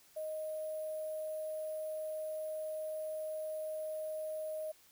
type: tone with sample-and-hold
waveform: sine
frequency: 622.3 Hz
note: D#5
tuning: in tune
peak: -37 dBFS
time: 0.16-4.72 s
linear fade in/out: 10 ms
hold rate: 11025 Hz
effects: white hiss -64 dBFS RMS until 4.91 s